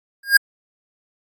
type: tone with exponential growth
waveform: square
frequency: 1620 Hz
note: G#6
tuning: 43 cents flat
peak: -5 dBFS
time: 0.23-0.37 s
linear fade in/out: 5 ms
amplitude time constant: 29 ms
effects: Opus 48 kbps